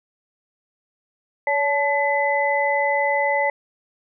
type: tone cluster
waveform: sine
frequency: 566 / 868 / 2013 Hz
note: C#5 / A5 / B6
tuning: +36 / -24 / +33 cents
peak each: -22 dBFS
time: 1.47-3.5 s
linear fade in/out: 2 ms
effects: none